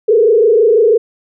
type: tone with frequency modulation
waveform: sine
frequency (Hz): 444.5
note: A4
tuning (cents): +18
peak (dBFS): -6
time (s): 0.08-0.98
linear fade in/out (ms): 10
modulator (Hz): 26.1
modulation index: 1.4
effects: none